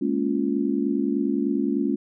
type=chord; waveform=sine; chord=Bb minor seventh; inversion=third; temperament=just; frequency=209.8 / 233.1 / 279.7 / 349.6 Hz; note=Ab3 / Bb3 / Db4 / F4; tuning=+18 / 0 / +16 / +2 cents; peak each=-27 / -28 / -24 / -28 dBFS; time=0.01-1.96 s; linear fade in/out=10 ms; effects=none